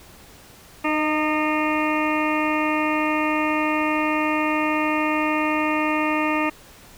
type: harmonic tone with a mistuned harmonic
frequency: 305.6 Hz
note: D#4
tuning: 31 cents flat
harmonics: 1 / 2 / 3 / 4 / 6 / 7 / 8 / 9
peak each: -23 / -28 / -27 / -27 / -31 / -31 / -30 / -32 dBFS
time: 0.84-6.5 s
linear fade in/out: 10 ms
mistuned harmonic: 2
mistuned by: +19 cents
effects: pink hiss -47 dBFS RMS until 6.97 s